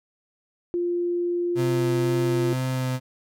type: tone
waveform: sine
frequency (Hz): 349.2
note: F4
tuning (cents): 0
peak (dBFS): -22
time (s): 0.74-2.53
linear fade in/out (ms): 0
type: tone with vibrato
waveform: 35% pulse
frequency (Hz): 129.1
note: C3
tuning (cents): -23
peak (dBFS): -22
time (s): 1.55-3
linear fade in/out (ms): 50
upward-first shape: sine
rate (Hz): 2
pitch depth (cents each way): 10
effects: none